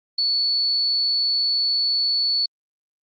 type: tone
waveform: sine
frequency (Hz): 4437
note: C#8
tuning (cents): +1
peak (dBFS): -18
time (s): 0.18-2.46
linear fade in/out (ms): 5
effects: Opus 24 kbps